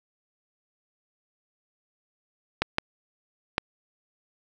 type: clicks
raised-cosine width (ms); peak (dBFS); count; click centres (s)
0.3; -6; 3; 2.62 / 2.784 / 3.581
effects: none